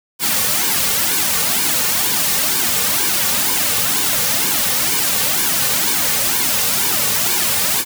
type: noise with flanger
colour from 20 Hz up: white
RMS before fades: -17 dBFS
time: 0.19-7.85 s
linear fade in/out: 50 ms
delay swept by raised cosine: 1.5 to 3.1 ms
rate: 2.1 Hz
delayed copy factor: -0.8
effects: none